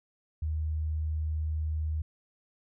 sine tone, 77.78 Hz, D#2, in tune, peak -28 dBFS, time 0.42-2.02 s, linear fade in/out 5 ms, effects none

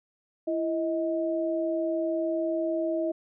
sine tone pair together, 333.7 / 632.9 Hz, E4 / D#5, +21 / +29 cents, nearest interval major seventh, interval 1108 cents, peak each -28 dBFS, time 0.47-3.12 s, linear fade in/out 10 ms, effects none

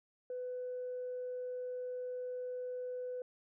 sine tone, 500 Hz, B4, 21 cents sharp, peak -37 dBFS, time 0.3-3.22 s, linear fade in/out 2 ms, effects tanh soft clip ceiling -34 dBFS

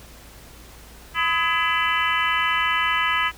harmonic tone with a mistuned harmonic, 334.9 Hz, E4, 27 cents sharp, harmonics 3 / 4 / 5 / 6 / 7 / 8 / 9, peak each -27 / -24 / -26 / -25 / -30 / -31 / -28 dBFS, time 1.14-3.32 s, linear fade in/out 50 ms, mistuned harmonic 4, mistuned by -90 cents, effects added 56 Hz sine -46 dBFS peak until 3.37 s + pink hiss -46 dBFS RMS until 3.37 s

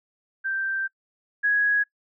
sine tone pair in turn, 1568 / 1664.1 Hz, G6 / G#6, 0 / +3 cents, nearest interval minor second, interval 103 cents, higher second, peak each -24 / -18 dBFS, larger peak second, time 0.44-0.88 / 1.43-1.84 s, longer first, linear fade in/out 20 ms, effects noise-tail reverb RT60 0.1 s tail -23 dB re dry

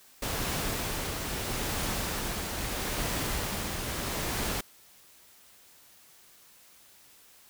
pink noise with tremolo, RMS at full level -31 dBFS, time 0.22-4.61 s, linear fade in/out 5 ms, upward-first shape triangle, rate 0.77 Hz, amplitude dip 35%, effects white hiss -57 dBFS RMS until 7.49 s

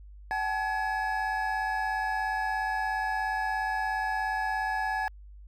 triangle tone cluster, 765 / 862 / 1689 Hz, G5 / A5 / G#6, -42 / -36 / +29 cents, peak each -30 dBFS, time 0.31-5.08 s, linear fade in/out 0 ms, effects added 50 Hz sine -45 dBFS peak until 5.47 s

